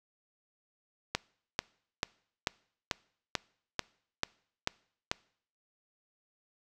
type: click train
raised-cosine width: 0.2 ms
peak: -11 dBFS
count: 10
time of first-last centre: 1.15-5.115 s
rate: 2.27 Hz
effects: noise-tail reverb RT60 0.6 s tail -24 dB re dry